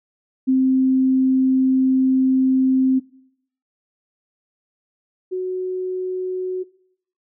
sine tone pair in turn, 261.6 / 369.5 Hz, C4 / F#4, 0 / -2 cents, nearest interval tritone, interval 598 cents, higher second, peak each -13 / -21 dBFS, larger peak first, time 0.47-3 / 5.31-6.64 s, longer first, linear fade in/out 20 ms, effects noise-tail reverb RT60 0.7 s tail -21 dB re dry

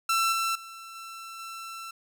sawtooth tone with level steps, 1340 Hz, E6, 28 cents sharp, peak -19 / -22 / -38 / -36 / -34 dBFS, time 0.09-1.91 s, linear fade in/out 5 ms, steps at 0.32 / 0.55 / 0.95 / 1.39 s, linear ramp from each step 5 ms, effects none

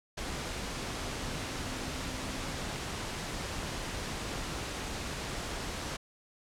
sine tone in noise, 259.6 Hz, C4, 13 cents flat, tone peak -46 dBFS, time 1.25-2.67 s, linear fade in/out 10 ms, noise pink, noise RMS -37 dBFS, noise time 0.17-5.97 s, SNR -12 dB, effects low-pass 8000 Hz 12 dB/octave

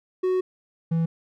triangle tone pair in turn, 370 / 164.82 Hz, F#4 / E3, 0 / 0 cents, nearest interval octave + major second, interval 1400 cents, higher first, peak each -18 dBFS, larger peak neither, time 0.23-0.41 / 0.91-1.06 s, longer first, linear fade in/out 10 ms, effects none

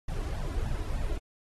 brown noise with flanger, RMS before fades -31 dBFS, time 0.08-1.18 s, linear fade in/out 5 ms, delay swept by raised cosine 1.1 to 3 ms, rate 3.3 Hz, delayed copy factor +0.75, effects AAC 32 kbps

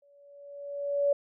sine tone with exponential growth, 569 Hz, C#5, 45 cents sharp, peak -20 dBFS, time 0.02-1.13 s, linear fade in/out 5 ms, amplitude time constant 240 ms, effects none

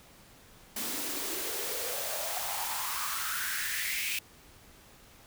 white noise with high-pass filter sweep, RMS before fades -34 dBFS, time 0.76-4.19 s, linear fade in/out 5 ms, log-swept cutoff 230 to 2500 Hz, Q 5.3, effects pink hiss -56 dBFS RMS until 5.26 s

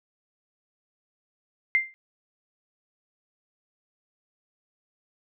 sine tone with exponential decay, 2093 Hz, C7, in tune, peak -15 dBFS, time 1.75-1.94 s, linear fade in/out 0 ms, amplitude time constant 41 ms, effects none

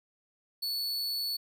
45% pulse tone, 4435 Hz, C#8, in tune, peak -30 dBFS, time 0.62-1.37 s, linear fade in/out 10 ms, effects none

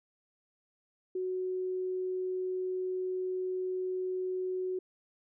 sine tone, 370 Hz, F#4, in tune, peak -31 dBFS, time 1.15-4.79 s, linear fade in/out 5 ms, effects none

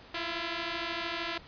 5% pulse beating tone pair, 331.3 / 344.3 Hz, E4 / F4, +9 / -25 cents, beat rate 13 Hz, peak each -24 dBFS, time 0.14-1.38 s, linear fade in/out 5 ms, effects pink hiss -52 dBFS RMS until 1.47 s + resampled to 11025 Hz

